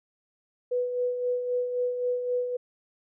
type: tone with tremolo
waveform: sine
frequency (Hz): 493.9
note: B4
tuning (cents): 0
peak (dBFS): -23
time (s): 0.71-2.57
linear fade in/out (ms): 10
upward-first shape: sine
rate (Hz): 3.8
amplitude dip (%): 50
effects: none